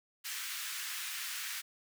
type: high-pass noise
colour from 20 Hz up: pink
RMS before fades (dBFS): -40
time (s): 0.24-1.62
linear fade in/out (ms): 20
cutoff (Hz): 1500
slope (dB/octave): 24
effects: none